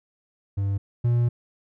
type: tone pair in turn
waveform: triangle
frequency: 99 / 119.72 Hz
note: G2 / A#2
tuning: +18 / +47 cents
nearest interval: minor third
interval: 329 cents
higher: second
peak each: -20 / -16 dBFS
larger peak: second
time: 0.57-0.78 / 1.04-1.29 s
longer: second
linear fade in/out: 10 ms
effects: none